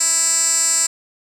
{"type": "tone with band-pass filter", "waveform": "10% pulse", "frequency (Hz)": 329.6, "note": "E4", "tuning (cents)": 0, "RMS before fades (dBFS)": -17, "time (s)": [0, 0.87], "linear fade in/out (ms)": 10, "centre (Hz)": 7400, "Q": 9.5, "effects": []}